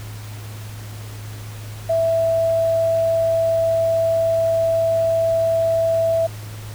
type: tone with quantisation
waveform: sine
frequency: 659.3 Hz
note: E5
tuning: in tune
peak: -15 dBFS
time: 1.89-6.27 s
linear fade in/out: 10 ms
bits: 7
effects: added 106 Hz sine -31 dBFS peak until 6.74 s + pink hiss -40 dBFS RMS until 6.74 s